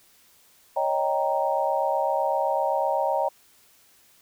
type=chord; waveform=sine; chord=Eb dominant seventh; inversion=third; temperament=equal; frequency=554.4 / 622.3 / 784 / 932.3 Hz; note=Db5 / Eb5 / G5 / Bb5; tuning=0 / 0 / 0 / 0 cents; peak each=-27 dBFS; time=0.76-3.29 s; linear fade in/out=10 ms; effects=white hiss -58 dBFS RMS until 4.21 s